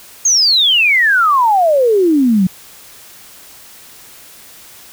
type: exponential sweep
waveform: sine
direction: down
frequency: 6620 to 178.3 Hz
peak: -8 dBFS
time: 0.25-2.47 s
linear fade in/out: 5 ms
effects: white hiss -39 dBFS RMS until 4.92 s